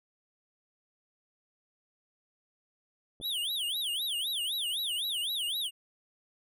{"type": "clicks", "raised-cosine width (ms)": 2, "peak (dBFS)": -35, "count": 2, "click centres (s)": [3.201, 3.212]}
{"type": "tone with vibrato", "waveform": "square", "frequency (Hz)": 3322, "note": "G#7", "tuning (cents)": 0, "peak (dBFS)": -31, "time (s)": [3.21, 5.71], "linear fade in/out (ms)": 50, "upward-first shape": "sine", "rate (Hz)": 3.9, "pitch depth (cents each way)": 290}
{"effects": []}